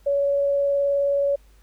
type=tone with vibrato; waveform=sine; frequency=563 Hz; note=C#5; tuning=27 cents sharp; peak=-18 dBFS; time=0.06-1.36 s; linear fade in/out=10 ms; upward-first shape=sine; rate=19 Hz; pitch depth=8 cents each way; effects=added 50 Hz sine -51 dBFS peak until 1.62 s + pink hiss -61 dBFS RMS until 1.62 s